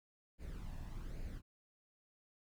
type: noise with flanger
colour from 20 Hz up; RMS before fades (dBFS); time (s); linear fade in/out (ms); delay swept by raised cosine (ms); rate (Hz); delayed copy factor
brown; -45; 0.38-1.42; 50; 0.43 to 1.16; 1.2; +0.55
effects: none